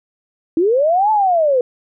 sine linear two-way sweep, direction up then down, 311.1 to 880 to 479.9 Hz, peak -11 dBFS, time 0.57-1.61 s, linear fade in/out 2 ms, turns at 1.11 s, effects none

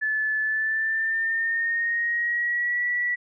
sine tone with pitch glide, 1735 to 1947.5 Hz, A6 to B6, -25 to -25 cents, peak -22 dBFS, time 0.01-3.16 s, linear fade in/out 20 ms, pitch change +200 cents, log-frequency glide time 0.41-2.85 s, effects none

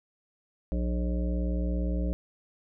harmonic tone with a mistuned harmonic, 59.9 Hz, A#1, 48 cents sharp, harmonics 1 / 3 / 5 / 7 / 9 / 10, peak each -27 / -33 / -37 / -44 / -40 / -45 dBFS, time 0.72-2.13 s, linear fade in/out 0 ms, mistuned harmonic 10, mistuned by +50 cents, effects none

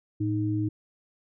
sine tone pair together, 110.3 / 311.1 Hz, A2 / D#4, +5 / 0 cents, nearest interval octave + tritone, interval 1795 cents, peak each -27 dBFS, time 0.2-0.69 s, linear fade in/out 10 ms, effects none

